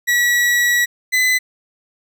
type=tone pair in turn; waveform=40% pulse; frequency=1932 / 2015 Hz; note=B6 / B6; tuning=-39 / +34 cents; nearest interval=minor second; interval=73 cents; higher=second; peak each=-12 dBFS; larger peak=neither; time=0.07-0.86 / 1.12-1.39 s; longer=first; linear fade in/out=20 ms; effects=none